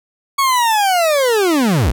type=linear sweep; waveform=40% pulse; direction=down; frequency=1120 to 43.99 Hz; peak=-11 dBFS; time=0.38-1.92 s; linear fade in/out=10 ms; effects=none